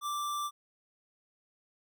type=tone; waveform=square; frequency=1174.7 Hz; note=D6; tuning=in tune; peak=-33 dBFS; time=0.01-0.51 s; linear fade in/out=50 ms; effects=none